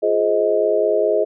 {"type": "chord", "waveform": "sine", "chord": "F minor seventh", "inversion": "none", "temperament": "just", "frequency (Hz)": [349.2, 419.1, 523.8, 628.6], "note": ["F4", "Ab4", "C5", "Eb5"], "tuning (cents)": [0, 16, 2, 18], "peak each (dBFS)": [-24, -18, -23, -18], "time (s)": [0.02, 1.25], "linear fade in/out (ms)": 20, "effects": []}